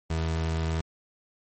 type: tone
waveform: 30% pulse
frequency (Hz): 81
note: E2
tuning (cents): -30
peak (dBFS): -23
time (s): 0.1-0.81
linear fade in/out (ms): 5
effects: MP3 32 kbps